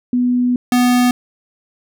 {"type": "tone pair in turn", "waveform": ["sine", "square"], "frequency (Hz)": [246.9, 246.9], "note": ["B3", "B3"], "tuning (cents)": [0, 0], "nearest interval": "unison", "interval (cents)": 0, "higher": "neither", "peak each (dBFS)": [-12, -11], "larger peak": "second", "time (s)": [[0.13, 0.56], [0.72, 1.11]], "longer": "first", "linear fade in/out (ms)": 2, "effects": []}